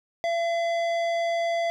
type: tone with tanh clipping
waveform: sine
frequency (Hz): 677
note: E5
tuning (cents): +46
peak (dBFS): -25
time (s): 0.24-1.7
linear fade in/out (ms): 0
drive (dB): 14
effects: none